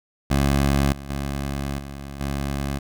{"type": "tone with level steps", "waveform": "15% pulse", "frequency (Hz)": 69.6, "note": "C#2", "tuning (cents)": 8, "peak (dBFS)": [-11, -28, -19, -27, -18], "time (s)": [0.3, 2.79], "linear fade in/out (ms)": 10, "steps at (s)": [0.92, 1.09, 1.78, 2.2], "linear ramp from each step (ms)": 10, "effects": []}